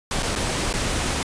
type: noise with dropouts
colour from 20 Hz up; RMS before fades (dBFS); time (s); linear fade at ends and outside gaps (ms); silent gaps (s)
pink; -24; 0.11-1.23; 2; 0.225-0.229 / 0.353-0.359 / 0.729-0.738
effects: resampled to 22050 Hz